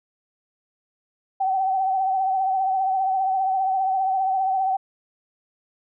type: tone with vibrato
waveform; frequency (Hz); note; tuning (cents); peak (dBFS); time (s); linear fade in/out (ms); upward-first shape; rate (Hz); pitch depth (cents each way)
sine; 764; G5; -45; -19; 1.4-4.77; 10; triangle; 15; 50
effects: none